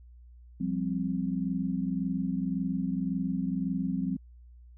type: chord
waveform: sine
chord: F suspended second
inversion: none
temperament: just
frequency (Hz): 174.61 / 196.44 / 261.9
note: F3 / G3 / C4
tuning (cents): 0 / +4 / +2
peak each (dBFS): -32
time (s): 0.6-4.17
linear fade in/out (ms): 10
effects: added 60 Hz sine -49 dBFS peak until 4.77 s